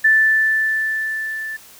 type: tone with level ramp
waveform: sine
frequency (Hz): 1760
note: A6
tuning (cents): 0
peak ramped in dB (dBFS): -9 to -25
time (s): 0.04-1.57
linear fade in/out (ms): 10
effects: white hiss -44 dBFS RMS until 1.79 s